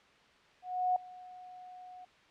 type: tone with ADSR envelope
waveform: sine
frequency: 731 Hz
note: F#5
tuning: 21 cents flat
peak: -25 dBFS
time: 0.62-2.05 s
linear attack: 340 ms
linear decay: 3 ms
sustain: -22 dB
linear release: 7 ms
effects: white hiss -62 dBFS RMS until 2.3 s + low-pass 3000 Hz 12 dB/octave